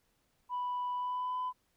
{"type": "tone with pitch glide", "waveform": "sine", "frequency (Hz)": [988, 1005.9], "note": ["B5", "B5"], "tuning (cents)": [0, 31], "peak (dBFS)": -31, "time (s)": [0.49, 1.53], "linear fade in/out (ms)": 50, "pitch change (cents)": 31, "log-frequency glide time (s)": [0.94, 1.39], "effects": ["tanh soft clip ceiling -30 dBFS", "pink hiss -75 dBFS RMS until 1.76 s"]}